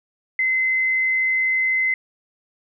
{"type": "tone", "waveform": "sine", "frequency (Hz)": 2054, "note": "C7", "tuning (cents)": -33, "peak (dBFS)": -17, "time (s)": [0.39, 1.94], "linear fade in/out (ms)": 2, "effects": []}